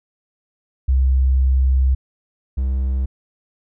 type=tone pair in turn; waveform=sine / triangle; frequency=65.5 / 65.5 Hz; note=C2 / C2; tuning=+2 / +2 cents; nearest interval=unison; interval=0 cents; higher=neither; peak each=-12 / -15 dBFS; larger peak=first; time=0.88-1.95 / 2.57-3.06 s; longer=first; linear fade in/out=10 ms; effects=none